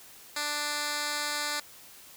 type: tone with band-pass filter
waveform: 10% pulse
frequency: 294.8 Hz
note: D4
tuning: 7 cents sharp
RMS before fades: -32 dBFS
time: 0.36-1.6 s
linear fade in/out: 5 ms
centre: 5500 Hz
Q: 0.58
effects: white hiss -51 dBFS RMS until 2.16 s